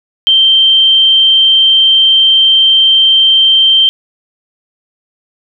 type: tone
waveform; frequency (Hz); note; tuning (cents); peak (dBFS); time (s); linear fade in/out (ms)
sine; 3136; G7; 0; -4; 0.27-3.89; 0
effects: none